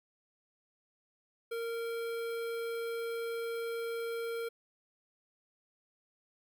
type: tone with notch filter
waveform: square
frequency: 462.4 Hz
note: A#4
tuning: 14 cents flat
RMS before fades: -37 dBFS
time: 1.51-4.49 s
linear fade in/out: 10 ms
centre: 6500 Hz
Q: 1
effects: none